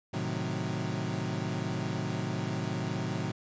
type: chord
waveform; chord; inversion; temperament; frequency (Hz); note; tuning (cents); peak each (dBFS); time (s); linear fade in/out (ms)
30% pulse; A diminished seventh; none; equal; 110 / 130.81 / 155.56 / 185; A2 / C3 / Eb3 / Gb3; 0 / 0 / 0 / 0; -34; 0.13-3.32; 10
effects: resampled to 16000 Hz